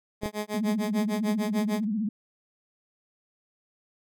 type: tone with tremolo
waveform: 15% pulse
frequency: 210.6 Hz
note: G#3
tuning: 24 cents sharp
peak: -21 dBFS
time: 0.21-1.85 s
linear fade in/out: 50 ms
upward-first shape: sine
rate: 6.7 Hz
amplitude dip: 100%
type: clicks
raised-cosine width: 2 ms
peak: -19 dBFS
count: 2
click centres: 0.234 / 0.259 s
type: tone with vibrato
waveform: sine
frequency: 213.5 Hz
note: G#3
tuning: 48 cents sharp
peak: -25 dBFS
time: 0.54-2.09 s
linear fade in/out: 5 ms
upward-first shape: sine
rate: 15 Hz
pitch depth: 130 cents each way
effects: none